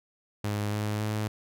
sawtooth tone with pitch steps, 103.83 / 105.4 / 107 Hz, G#2 / G#2 / A2, 0 / +26 / -48 cents, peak -24 dBFS, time 0.44-1.28 s, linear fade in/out 5 ms, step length 280 ms, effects none

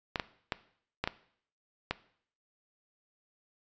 clicks, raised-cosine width 0.3 ms, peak -14 dBFS, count 6, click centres 0.158 / 0.198 / 0.522 / 1.04 / 1.075 / 1.91 s, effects noise-tail reverb RT60 0.6 s tail -17 dB re dry + resampled to 16000 Hz

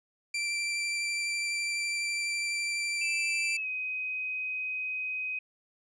sawtooth tone with vibrato, 2349 Hz, D7, in tune, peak -26 dBFS, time 0.34-3.57 s, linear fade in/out 5 ms, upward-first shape sine, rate 12 Hz, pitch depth 10 cents each way
sine tone with pitch glide, 2637 to 2516 Hz, E7 to D#7, 0 to +19 cents, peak -31 dBFS, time 3.01-5.39 s, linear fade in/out 5 ms, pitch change -81 cents, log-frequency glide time 3.56-3.67 s
effects resampled to 22050 Hz

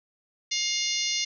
harmonic tone, 708 Hz, F5, 23 cents sharp, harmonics 3 / 4 / 5 / 6 / 7 / 8 / 9, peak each -33 / -33 / -33 / -33 / -33 / -33 / -33 dBFS, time 0.51-1.25 s, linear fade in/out 10 ms, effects none

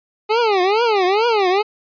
25% pulse tone with vibrato, 415.3 Hz, G#4, in tune, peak -10 dBFS, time 0.29-1.63 s, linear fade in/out 20 ms, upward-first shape triangle, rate 2.3 Hz, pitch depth 280 cents each way, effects resampled to 11025 Hz

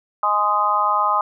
harmonic tone, 207.7 Hz, G#3, in tune, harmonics 3 / 4 / 5 / 6, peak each -28 / -22 / -20 / -19 dBFS, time 0.23-1.21 s, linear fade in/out 2 ms, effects none

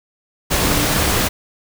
sine tone in noise, 293.7 Hz, D4, in tune, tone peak -23 dBFS, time 0.63-0.87 s, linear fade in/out 20 ms, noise pink, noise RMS -17 dBFS, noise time 0.5-1.29 s, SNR -9 dB, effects none

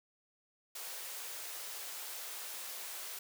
white high-pass noise, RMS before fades -44 dBFS, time 0.75-3.19 s, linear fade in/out 5 ms, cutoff 410 Hz, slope 24 dB/octave, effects none

